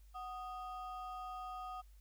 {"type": "ring-modulated tone", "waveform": "triangle", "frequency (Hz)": 991, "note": "B5", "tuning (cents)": 6, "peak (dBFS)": -38, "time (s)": [0.14, 1.82], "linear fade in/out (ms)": 20, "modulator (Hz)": 251, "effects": ["added 50 Hz sine -57 dBFS peak until 2 s", "white hiss -74 dBFS RMS until 2 s"]}